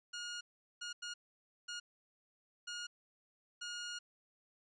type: tone bursts at uneven times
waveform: 15% pulse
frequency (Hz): 1432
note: F6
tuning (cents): +43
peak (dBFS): -35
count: 6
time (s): 0.13-0.41 / 0.81-0.93 / 1.02-1.14 / 1.68-1.8 / 2.67-2.87 / 3.61-3.99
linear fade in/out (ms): 10
effects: resampled to 22050 Hz

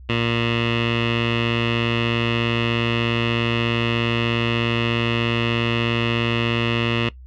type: tone with low-pass filter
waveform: 15% pulse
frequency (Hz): 116.8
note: A#2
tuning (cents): +4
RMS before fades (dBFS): -21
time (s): 0.09-7.09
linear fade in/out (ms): 5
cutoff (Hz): 2900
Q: 5.3
effects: noise-tail reverb RT60 0.1 s tail -18 dB re dry + added 63 Hz sine -38 dBFS peak until 7.26 s

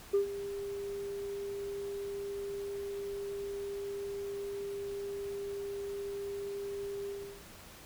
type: tone with ADSR envelope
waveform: sine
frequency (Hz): 400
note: G4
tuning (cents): +35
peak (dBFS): -21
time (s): 0.13-7.43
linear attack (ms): 16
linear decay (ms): 110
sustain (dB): -15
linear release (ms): 350
effects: tanh soft clip ceiling -22 dBFS + pink hiss -52 dBFS RMS until 7.85 s

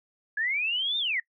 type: linear two-way sweep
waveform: sine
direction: up then down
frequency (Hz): 1661.2 to 3670 to 1811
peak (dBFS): -25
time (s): 0.37-1.2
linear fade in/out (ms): 5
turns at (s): 0.98
effects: noise-tail reverb RT60 0.1 s tail -22 dB re dry

